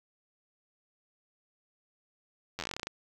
slowing click train, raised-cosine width 0.2 ms, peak -18 dBFS, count 14, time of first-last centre 2.59-2.87 s, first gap 10 ms, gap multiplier 1.12, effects 10-bit

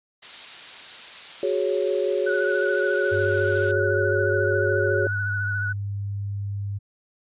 blue noise, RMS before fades -32 dBFS, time 0.22-3.72 s, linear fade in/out 10 ms
sine chord, F# suspended second, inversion none, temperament equal, 370 / 415.3 / 554.4 Hz, F#4 / G#4 / C#5, 0 / 0 / 0 cents, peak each -25 dBFS, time 1.43-5.07 s, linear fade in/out 2 ms
sine tone with vibrato, 1477 Hz, F#6, 3 cents flat, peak -25 dBFS, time 2.26-5.73 s, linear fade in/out 10 ms, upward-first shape triangle, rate 14 Hz, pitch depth 43 cents each way
sine tone with pitch glide, 98.9 to 100.51 Hz, G2 to G2, +16 to +44 cents, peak -26 dBFS, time 3.11-6.79 s, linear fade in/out 20 ms, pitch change +28 cents, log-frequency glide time 3.82-5.19 s
effects resampled to 8000 Hz

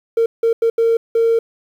triangle tone bursts at uneven times, 458.3 Hz, A#4, 29 cents flat, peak -8 dBFS, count 5, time 0.17-0.26 / 0.43-0.53 / 0.62-0.7 / 0.78-0.97 / 1.15-1.39 s, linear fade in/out 5 ms, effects tanh soft clip ceiling -8 dBFS + 8-bit

